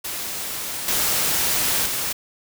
white noise with level steps, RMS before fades -29 / -21 / -25 dBFS, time 0.04-2.13 s, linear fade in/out 10 ms, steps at 0.88 / 1.86 s, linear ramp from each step 2 ms, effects none

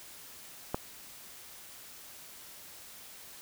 click, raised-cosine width 1 ms, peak -16 dBFS, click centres 0.745 s, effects white hiss -50 dBFS RMS until 3.41 s

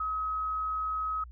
sine tone, 1274 Hz, D#6, 41 cents sharp, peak -29 dBFS, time 0-1.24 s, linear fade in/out 5 ms, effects added 60 Hz sine -44 dBFS peak until 1.31 s

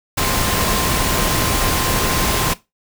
sine tone in noise, 1046.5 Hz, C6, in tune, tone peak -27 dBFS, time 0.17-2.54 s, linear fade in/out 10 ms, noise pink, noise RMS -18 dBFS, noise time 0.17-2.54 s, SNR -12 dB, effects noise-tail reverb RT60 0.2 s tail -17 dB re dry

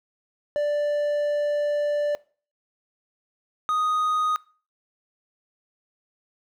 triangle tone pair in turn, 587.3 / 1244.4 Hz, D5 / D#6, 0 / 0 cents, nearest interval octave + minor second, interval 1300 cents, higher second, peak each -19 dBFS, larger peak neither, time 0.56-2.15 / 3.69-4.36 s, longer first, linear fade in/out 0 ms, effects noise-tail reverb RT60 0.4 s tail -22 dB re dry

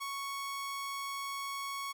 sawtooth tone, 1108.7 Hz, C#6, in tune, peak -33 dBFS, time 0-1.93 s, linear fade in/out 20 ms, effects none

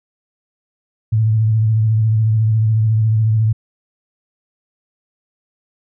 sine tone with vibrato, 110 Hz, A2, in tune, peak -11 dBFS, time 1.12-3.53 s, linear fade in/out 10 ms, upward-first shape triangle, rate 14 Hz, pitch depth 51 cents each way, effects none

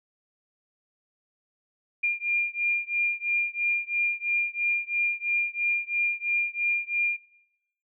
sine beating tone pair, 2402 / 2405 Hz, D7 / D7, +38 / +41 cents, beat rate 3 Hz, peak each -27 dBFS, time 2.03-7.17 s, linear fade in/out 10 ms, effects noise-tail reverb RT60 0.9 s tail -19 dB re dry

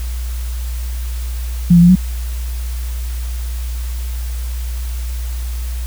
sine tone with pitch steps, 174.8 / 171.5 / 175 / 184.2 Hz, F3 / F3 / F3 / F#3, +2 / -31 / +4 / -7 cents, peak -4 dBFS, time 1.7-1.956 s, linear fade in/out 10 ms, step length 64 ms, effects added 60 Hz sine -19 dBFS peak until 5.86 s + white hiss -36 dBFS RMS until 5.86 s

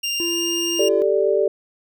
25% pulse tone with pitch glide, 2794 to 2813 Hz, F7 to F7, 0 to +12 cents, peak -18 dBFS, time 0.03-0.89 s, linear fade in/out 10 ms, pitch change +12 cents, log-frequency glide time 0.24-0.36 s
triangle tone, 341.7 Hz, F4, 38 cents flat, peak -22 dBFS, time 0.2-1.02 s, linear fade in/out 0 ms
sine chord, G suspended second, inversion none, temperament equal, 392 / 440 / 587.3 Hz, G4 / A4 / D5, 0 / 0 / 0 cents, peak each -19 / -20 / -20 dBFS, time 0.79-1.48 s, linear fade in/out 5 ms
effects none

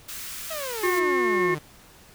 white high-pass noise, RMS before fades -36 dBFS, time 0.08-1 s, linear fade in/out 10 ms, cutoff 1100 Hz, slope 48 dB/octave
sawtooth exponential sweep, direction down, 659.3 to 145.9 Hz, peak -27 dBFS, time 0.5-1.59 s, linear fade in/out 10 ms
harmonic tone, 360.4 Hz, F#4, 45 cents flat, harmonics 1 / 3 / 5 / 6, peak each -22 / -27 / -29 / -30 dBFS, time 0.83-1.55 s, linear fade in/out 10 ms
effects pink hiss -51 dBFS RMS until 2.14 s

